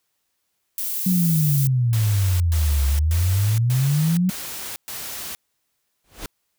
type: noise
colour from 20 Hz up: violet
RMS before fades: -26 dBFS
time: 0.78-1.67 s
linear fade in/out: 0 ms
type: exponential two-way sweep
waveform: sine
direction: down then up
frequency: 188.9 to 67.8 to 188.9 Hz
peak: -16 dBFS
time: 1.06-4.3 s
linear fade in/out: 5 ms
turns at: 2.86 s
type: noise bursts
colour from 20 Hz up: white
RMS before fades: -32 dBFS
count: 6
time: 1.93-5.35 s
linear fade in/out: 0 ms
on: 470 ms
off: 120 ms
type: noise with exponential growth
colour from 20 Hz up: pink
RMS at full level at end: -28 dBFS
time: 6.04-6.26 s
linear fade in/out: 2 ms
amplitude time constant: 47 ms
effects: white hiss -73 dBFS RMS until 6.58 s